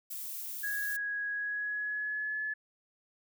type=noise; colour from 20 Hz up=violet; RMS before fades=-40 dBFS; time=0.1-0.97 s; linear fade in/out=10 ms
type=tone with pitch glide; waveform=sine; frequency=1660 to 1717.5 Hz; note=G#6 to A6; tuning=-1 to -42 cents; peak=-32 dBFS; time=0.63-2.54 s; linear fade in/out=10 ms; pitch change=+59 cents; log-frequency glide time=1.31-2.42 s
effects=none